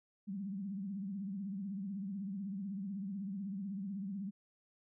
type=tone with vibrato; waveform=sine; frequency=196 Hz; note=G3; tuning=in tune; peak=-38 dBFS; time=0.27-4.31 s; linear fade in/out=20 ms; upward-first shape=triangle; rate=16 Hz; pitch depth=140 cents each way; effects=none